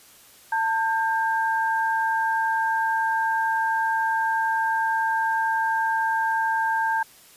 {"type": "tone pair together", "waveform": "sine", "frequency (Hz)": [895.5, 1592], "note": ["A5", "G6"], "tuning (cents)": [30, 26], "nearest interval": "minor seventh", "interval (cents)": 996, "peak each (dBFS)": [-22, -25], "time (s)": [0.52, 7.03], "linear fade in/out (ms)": 5, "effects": ["white hiss -51 dBFS RMS until 7.36 s", "resampled to 32000 Hz"]}